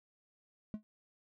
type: tone with exponential decay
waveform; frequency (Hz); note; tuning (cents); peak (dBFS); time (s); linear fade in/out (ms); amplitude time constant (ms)
triangle; 213.4; G#3; +47; -31; 0.74-0.83; 0; 19
effects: none

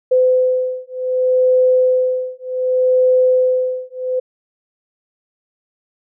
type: beating tone pair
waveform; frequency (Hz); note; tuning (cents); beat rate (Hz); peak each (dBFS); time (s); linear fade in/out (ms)
sine; 509 / 509.66; C5 / C5; -48 / -46; 0.66; -15; 0.11-4.2; 10
effects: none

